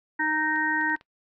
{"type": "harmonic tone", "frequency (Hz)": 310.1, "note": "D#4", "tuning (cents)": -6, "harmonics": [1, 3, 5, 6], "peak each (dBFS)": [-31, -29, -28, -27], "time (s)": [0.19, 0.96], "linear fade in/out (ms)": 10}
{"type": "clicks", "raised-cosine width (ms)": 0.3, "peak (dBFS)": -33, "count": 5, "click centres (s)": [0.56, 0.812, 0.898, 0.963, 1.011]}
{"effects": ["noise-tail reverb RT60 0.1 s tail -20 dB re dry"]}